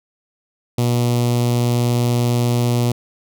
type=tone with notch filter; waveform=sawtooth; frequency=120.6 Hz; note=B2; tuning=41 cents flat; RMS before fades=-17 dBFS; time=0.78-2.92 s; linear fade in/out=5 ms; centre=1600 Hz; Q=0.78; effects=none